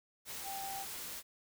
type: tone in noise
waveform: sine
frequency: 783 Hz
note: G5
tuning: 2 cents flat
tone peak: -41 dBFS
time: 0.43-0.86 s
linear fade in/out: 50 ms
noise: white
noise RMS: -44 dBFS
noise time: 0.25-1.23 s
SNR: 0 dB
effects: none